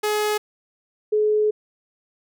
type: tone pair in turn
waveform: sawtooth / sine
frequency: 422.1 / 425.3 Hz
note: G#4 / G#4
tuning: +28 / +41 cents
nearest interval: unison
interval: 13 cents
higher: second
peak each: -16 dBFS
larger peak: neither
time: 0.03-0.38 / 1.12-1.51 s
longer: second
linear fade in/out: 10 ms
effects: none